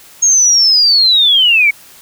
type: linear sweep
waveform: sine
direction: down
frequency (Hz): 6590 to 2203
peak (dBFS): -6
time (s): 0.22-1.71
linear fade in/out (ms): 10
effects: white hiss -40 dBFS RMS until 2.01 s